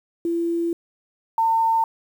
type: tone pair in turn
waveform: sine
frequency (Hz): 338.4 / 903.4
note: E4 / A5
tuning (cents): +45 / +45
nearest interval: octave + perfect fourth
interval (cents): 1700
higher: second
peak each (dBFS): -20 / -16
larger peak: second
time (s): 0.25-0.73 / 1.38-1.84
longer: first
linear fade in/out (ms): 2
effects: 8-bit